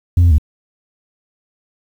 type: tone with pitch steps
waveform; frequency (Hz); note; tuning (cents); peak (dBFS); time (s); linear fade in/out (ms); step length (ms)
sine; 87.3 / 85.9 / 74.8; F2 / F2 / D2; 0 / -28 / +32; -4; 0.17-0.383; 5; 71
effects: tanh soft clip ceiling -6 dBFS + 7-bit